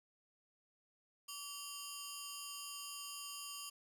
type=ring-modulated tone; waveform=10% pulse; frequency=1964 Hz; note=B6; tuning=10 cents flat; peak=-33 dBFS; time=1.28-3.7 s; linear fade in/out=10 ms; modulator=820 Hz; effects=11-bit